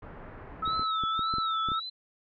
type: low-pass noise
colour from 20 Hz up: pink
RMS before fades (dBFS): -45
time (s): 0.02-0.84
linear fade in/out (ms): 5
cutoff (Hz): 1800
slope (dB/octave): 24
type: tone with pitch glide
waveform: sine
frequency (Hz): 1300 to 1316.6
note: E6 to E6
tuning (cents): -24 to -3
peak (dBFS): -27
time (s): 0.62-1.8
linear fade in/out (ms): 10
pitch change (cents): +21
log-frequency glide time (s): 0.92-1.06
type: tone with vibrato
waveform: sine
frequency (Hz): 3729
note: A#7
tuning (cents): 0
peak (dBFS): -35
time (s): 0.65-1.9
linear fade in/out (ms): 10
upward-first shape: sine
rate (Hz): 1.8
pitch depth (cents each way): 150
type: clicks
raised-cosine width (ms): 3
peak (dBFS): -26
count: 8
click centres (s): 0.677 / 0.795 / 1.037 / 1.193 / 1.339 / 1.384 / 1.687 / 1.718
effects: none